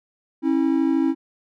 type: tone pair together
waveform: triangle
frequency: 271 / 323.9 Hz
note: C#4 / E4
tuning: -39 / -30 cents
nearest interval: minor third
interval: 309 cents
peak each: -18 dBFS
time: 0.42-1.15 s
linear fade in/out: 50 ms
effects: none